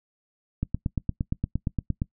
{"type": "click train", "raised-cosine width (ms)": 5, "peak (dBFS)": -13, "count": 13, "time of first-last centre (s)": [0.63, 2.019], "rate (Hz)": 8.64, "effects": ["noise-tail reverb RT60 0.1 s tail -22 dB re dry"]}